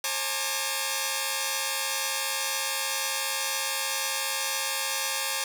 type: tone cluster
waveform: 5% pulse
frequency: 538 / 844 / 913 / 1182 Hz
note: C5 / G#5 / A#5 / D6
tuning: +48 / +28 / -36 / +11 cents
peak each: -21 dBFS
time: 0.04-5.44 s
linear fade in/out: 2 ms
effects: none